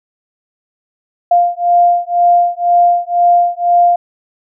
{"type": "beating tone pair", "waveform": "sine", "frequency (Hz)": [698.5, 700.5], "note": ["F5", "F5"], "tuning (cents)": [0, 5], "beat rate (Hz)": 2, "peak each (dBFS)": -11, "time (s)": [1.31, 3.96], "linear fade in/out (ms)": 5, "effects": []}